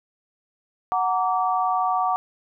sine chord, Gb augmented, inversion none, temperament just, 740 / 925 / 1156.2 Hz, Gb5 / Bb5 / D6, 0 / -14 / -27 cents, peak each -22 / -27 / -24 dBFS, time 0.92-2.16 s, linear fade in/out 0 ms, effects none

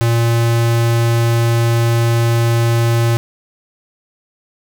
square tone, 116.54 Hz, A#2, in tune, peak -12 dBFS, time 0.01-3.17 s, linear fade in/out 0 ms, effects none

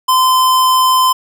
square tone, 1029 Hz, C6, 29 cents flat, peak -9 dBFS, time 0.08-1.13 s, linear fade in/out 10 ms, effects none

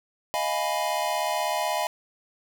square chord, F half-diminished seventh, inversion third, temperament equal, 622.3 / 698.5 / 830.6 / 987.8 Hz, Eb5 / F5 / Ab5 / Cb6, 0 / 0 / 0 / 0 cents, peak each -31 dBFS, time 0.34-1.87 s, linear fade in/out 0 ms, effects none

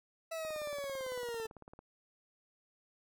40% pulse linear sweep, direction down, 659.3 to 440 Hz, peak -37 dBFS, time 0.31-1.47 s, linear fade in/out 10 ms
click train, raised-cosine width 1 ms, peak -37 dBFS, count 25, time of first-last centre 0.45-1.791 s, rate 17.9 Hz
effects none

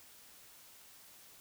silence, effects white hiss -58 dBFS RMS until 1.4 s

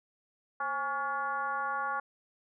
sine tone with frequency modulation, 1123 Hz, C#6, 22 cents sharp, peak -30 dBFS, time 0.6-2 s, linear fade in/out 5 ms, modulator 295 Hz, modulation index 1.3, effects none

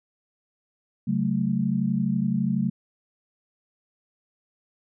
sine chord, F# minor, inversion second, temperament equal with one note detuned, 138.59 / 188.01 / 220 Hz, C#3 / F#3 / A3, 0 / +28 / 0 cents, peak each -28 / -25 / -25 dBFS, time 1.07-2.7 s, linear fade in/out 10 ms, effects none

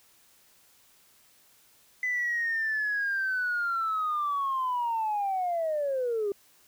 sine linear sweep, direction down, 2013 to 392 Hz, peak -25 dBFS, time 2.03-6.32 s, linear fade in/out 2 ms, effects tanh soft clip ceiling -22 dBFS + white hiss -61 dBFS RMS until 6.67 s

